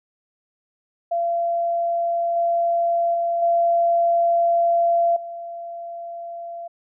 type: tone with level steps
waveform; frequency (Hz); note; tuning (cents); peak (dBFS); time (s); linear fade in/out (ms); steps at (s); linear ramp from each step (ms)
sine; 683; F5; -39; -19 / -17 / -19 / -15 / -30; 1.11-6.68; 10; 2.36 / 3.14 / 3.42 / 5.16; 5
effects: none